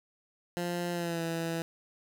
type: tone with pitch glide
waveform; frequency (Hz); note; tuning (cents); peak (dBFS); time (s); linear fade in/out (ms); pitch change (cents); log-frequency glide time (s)
15% pulse; 174.61 to 165.67; F3 to E3; 0 to +9; -25; 0.57-1.62; 0; -91; 0.92-1.22
effects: none